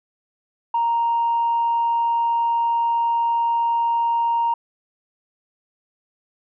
sine tone, 932.3 Hz, A#5, in tune, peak -16 dBFS, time 0.74-4.54 s, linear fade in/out 5 ms, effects tanh soft clip ceiling -13 dBFS

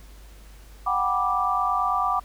sine chord, G major seventh, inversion third, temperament just, 735 / 784 / 980 / 1176 Hz, F#5 / G5 / B5 / D6, -12 / 0 / -14 / +2 cents, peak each -27 / -29 / -29 / -23 dBFS, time 0.86-2.2 s, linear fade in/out 10 ms, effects added 50 Hz sine -44 dBFS peak until 2.24 s + pink hiss -53 dBFS RMS until 2.24 s

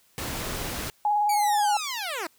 pink noise, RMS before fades -32 dBFS, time 0.18-0.9 s, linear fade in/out 0 ms
sine tone with vibrato, 830.6 Hz, G#5, in tune, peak -20 dBFS, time 1.05-1.77 s, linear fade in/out 2 ms, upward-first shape sine, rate 19 Hz, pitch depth 30 cents each way
10% pulse linear sweep, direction down, 2330 to 297.9 Hz, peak -21 dBFS, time 1.29-2.27 s, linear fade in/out 5 ms
effects white hiss -62 dBFS RMS until 2.38 s

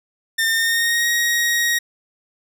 sawtooth tone with pitch glide, 1807 to 1884.8 Hz, A6 to A#6, +46 to +19 cents, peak -13 dBFS, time 0.38-1.79 s, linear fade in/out 10 ms, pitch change +73 cents, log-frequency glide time 0.48-1.08 s, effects none

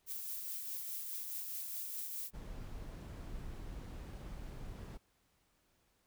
violet noise with tremolo, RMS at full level -41 dBFS, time 0.06-2.31 s, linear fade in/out 50 ms, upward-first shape triangle, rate 4.8 Hz, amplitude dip 35%
brown noise, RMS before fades -46 dBFS, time 2.33-4.98 s, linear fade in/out 20 ms
effects pink hiss -75 dBFS RMS until 6.06 s

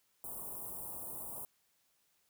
white band-stop noise, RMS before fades -44 dBFS, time 0.24-1.45 s, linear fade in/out 0 ms, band 1100 to 8800 Hz, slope 48 dB/octave, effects white hiss -75 dBFS RMS until 2.29 s

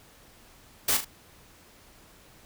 white noise with echo, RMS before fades -24 dBFS, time 0.88-0.97 s, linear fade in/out 5 ms, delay 39 ms, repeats 2, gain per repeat -8 dB, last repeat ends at 1.048 s, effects pink hiss -55 dBFS RMS until 2.45 s

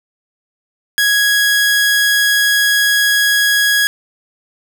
sawtooth tone, 1661.2 Hz, G#6, in tune, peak -7 dBFS, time 0.98-3.87 s, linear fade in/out 0 ms, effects 8-bit

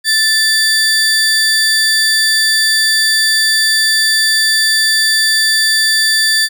35% pulse tone pair together, 1760 / 4643 Hz, A6 / D8, 0 / -21 cents, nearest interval octave + perfect fourth, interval 1679 cents, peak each -11 dBFS, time 0.04-6.49 s, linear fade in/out 50 ms, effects none

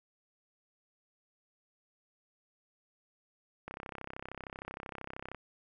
click train, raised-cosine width 0.5 ms, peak -26 dBFS, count 56, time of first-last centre 3.68-5.347 s, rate 33 Hz, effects none

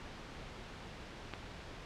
click, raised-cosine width 0.3 ms, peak -23 dBFS, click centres 1.337 s, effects pink hiss -48 dBFS RMS until 1.85 s + low-pass 4000 Hz 12 dB/octave

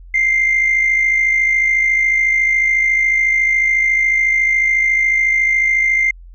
sine tone pair together, 2093 / 2147 Hz, C7 / C7, 0 / +44 cents, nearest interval unison, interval 44 cents, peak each -11 / -20 dBFS, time 0.14-6.11 s, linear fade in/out 5 ms, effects tanh soft clip ceiling -7 dBFS + added 43 Hz sine -35 dBFS peak until 6.34 s

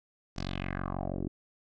10% pulse tone with low-pass filter sweep, 46.25 Hz, F#1, in tune, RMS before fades -35 dBFS, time 0.36-1.28 s, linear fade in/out 10 ms, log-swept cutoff 5700 to 340 Hz, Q 3.4, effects none

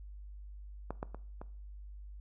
clicks, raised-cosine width 1 ms, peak -23 / -23 / -30 / -30 dBFS, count 4, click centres 0.906 / 1.029 / 1.146 / 1.415 s, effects noise-tail reverb RT60 0.5 s tail -19 dB re dry + added 50 Hz sine -45 dBFS peak until 2.2 s

